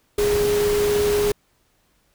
sine tone in noise, 413.6 Hz, G#4, 7 cents flat, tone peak -17 dBFS, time 0.18-1.32 s, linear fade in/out 5 ms, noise pink, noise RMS -27 dBFS, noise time 0.18-1.32 s, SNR +7 dB, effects pink hiss -64 dBFS RMS until 2.14 s

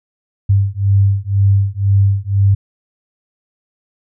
sine beating tone pair, 98 / 100 Hz, G2 / G2, 0 / +35 cents, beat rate 2 Hz, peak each -13 dBFS, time 0.49-2.55 s, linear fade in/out 10 ms, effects none

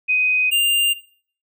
sine / square tone pair in turn, 2505 / 2797 Hz, D#7 / F7, +11 / +2 cents, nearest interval major second, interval 191 cents, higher second, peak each -15 dBFS, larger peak neither, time 0.08-0.51 / 0.51-0.94 s, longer neither, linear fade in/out 20 ms, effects noise-tail reverb RT60 0.5 s tail -18 dB re dry

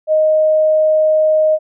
sine tone, 622.3 Hz, D#5, in tune, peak -9 dBFS, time 0.07-1.59 s, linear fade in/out 50 ms, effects none

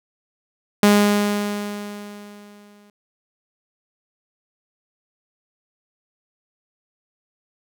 sawtooth tone with exponential decay, 205.8 Hz, G#3, 16 cents flat, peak -6 dBFS, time 0.83-2.9 s, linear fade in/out 2 ms, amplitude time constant 450 ms, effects none

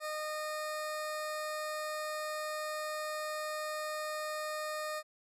20% pulse tone, 613 Hz, D#5, 26 cents flat, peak -31 dBFS, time 0-5.03 s, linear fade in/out 50 ms, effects resampled to 32000 Hz

